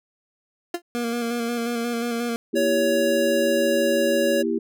30% pulse tone with exponential decay, 347.1 Hz, F4, 11 cents flat, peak -18 dBFS, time 0.74-0.82 s, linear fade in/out 5 ms, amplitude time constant 16 ms
25% pulse tone with vibrato, 235.7 Hz, A#3, 19 cents sharp, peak -20 dBFS, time 0.95-2.36 s, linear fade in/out 0 ms, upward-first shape square, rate 5.6 Hz, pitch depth 24 cents each way
sine chord, E diminished, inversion second, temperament just, 237.3 / 329.6 / 395.6 Hz, Bb3 / E4 / G4, +31 / 0 / +16 cents, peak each -26 / -25 / -25 dBFS, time 2.53-4.59 s, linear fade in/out 10 ms
square tone, 560 Hz, C#5, 18 cents sharp, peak -21 dBFS, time 2.55-4.43 s, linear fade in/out 20 ms
effects none

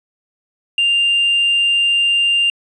triangle tone with tanh clipping, 2794 Hz, F7, in tune, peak -12 dBFS, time 0.78-2.5 s, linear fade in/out 2 ms, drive 5 dB, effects resampled to 22050 Hz

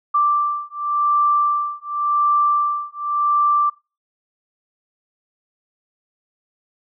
sine beating tone pair, 1174.7 / 1175.6 Hz, D6 / D6, 0 / +1 cents, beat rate 0.9 Hz, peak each -19 dBFS, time 0.14-3.7 s, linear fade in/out 10 ms, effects noise-tail reverb RT60 0.3 s tail -23 dB re dry

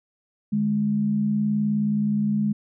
sine tone pair together, 149.4 / 208.6 Hz, D3 / G#3, +30 / +8 cents, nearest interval tritone, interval 578 cents, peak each -29 / -20 dBFS, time 0.52-2.53 s, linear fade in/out 10 ms, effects none

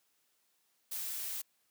blue noise, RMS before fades -39 dBFS, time 0.91-1.42 s, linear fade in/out 10 ms, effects white hiss -75 dBFS RMS until 1.7 s + high-pass 150 Hz 12 dB/octave

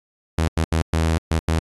sawtooth tone bursts at uneven times, 81 Hz, E2, 30 cents flat, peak -13 dBFS, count 6, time 0.38-0.48 / 0.57-0.64 / 0.72-0.82 / 0.93-1.18 / 1.31-1.39 / 1.48-1.59 s, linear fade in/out 0 ms, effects AAC 32 kbps

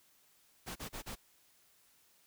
pink noise bursts, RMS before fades -43 dBFS, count 4, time 0.66-1.157 s, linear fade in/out 20 ms, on 98 ms, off 35 ms, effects white hiss -68 dBFS RMS until 2.26 s

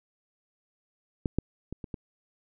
clicks, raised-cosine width 3 ms, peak -14 / -12 / -23 / -25 / -22 dBFS, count 5, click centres 1.258 / 1.386 / 1.726 / 1.842 / 1.942 s, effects none

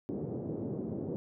white band-pass noise, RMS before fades -37 dBFS, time 0.09-1.16 s, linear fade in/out 0 ms, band 110 to 410 Hz, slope 24 dB/octave, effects none

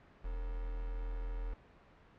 sine tone with quantisation, 41.2 Hz, E1, in tune, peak -36 dBFS, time 0.24-1.54 s, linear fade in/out 10 ms, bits 8, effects pink hiss -61 dBFS RMS until 2.18 s + low-pass 2000 Hz 12 dB/octave

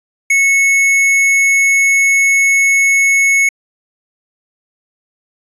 sine tone with tanh clipping, 2200 Hz, C#7, 14 cents flat, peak -10 dBFS, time 0.3-3.49 s, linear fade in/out 5 ms, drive 15 dB, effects resampled to 24000 Hz

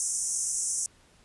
white band-pass noise, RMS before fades -30 dBFS, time 0-0.86 s, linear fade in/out 0 ms, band 5700 to 10000 Hz, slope 96 dB/octave, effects pink hiss -60 dBFS RMS until 1.24 s + resampled to 24000 Hz

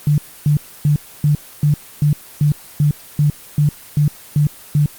sine tone bursts, 147.5 Hz, D3, 8 cents sharp, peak -10 dBFS, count 13, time 0.07-4.86 s, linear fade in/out 2 ms, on 110 ms, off 280 ms, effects white hiss -39 dBFS RMS until 4.98 s + Opus 24 kbps

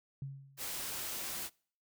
sine tone with exponential decay, 137.2 Hz, C#3, 17 cents flat, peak -36 dBFS, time 0.22-0.78 s, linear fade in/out 2 ms, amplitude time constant 120 ms
white noise, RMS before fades -40 dBFS, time 0.57-1.5 s, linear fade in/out 50 ms
effects noise-tail reverb RT60 0.5 s tail -26 dB re dry

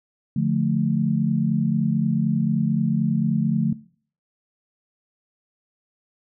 sine chord, D minor, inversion none, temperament just, 146.83 / 176.2 / 220.2 Hz, D3 / F3 / A3, 0 / +16 / +2 cents, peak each -23 dBFS, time 0.36-3.73 s, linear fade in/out 5 ms, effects noise-tail reverb RT60 0.5 s tail -20 dB re dry

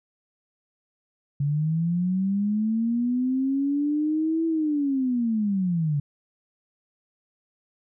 sine linear two-way sweep, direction up then down, 140.1 to 329.6 to 140.1 Hz, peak -21 dBFS, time 1.4-6 s, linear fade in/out 5 ms, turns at 4.46 s, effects none

